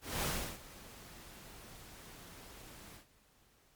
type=noise with ADSR envelope; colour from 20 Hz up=pink; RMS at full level=-34 dBFS; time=0.01-3.06 s; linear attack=220 ms; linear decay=350 ms; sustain=-19 dB; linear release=110 ms; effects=pink hiss -68 dBFS RMS until 3.75 s + MP3 96 kbps